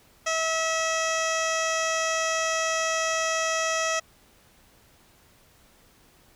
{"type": "tone with low-pass filter", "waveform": "15% pulse", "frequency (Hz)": 647, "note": "E5", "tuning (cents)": -32, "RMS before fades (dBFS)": -26, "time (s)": [0.26, 4], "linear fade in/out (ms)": 10, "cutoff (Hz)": 6000, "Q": 2.3, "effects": ["pink hiss -58 dBFS RMS until 6.35 s"]}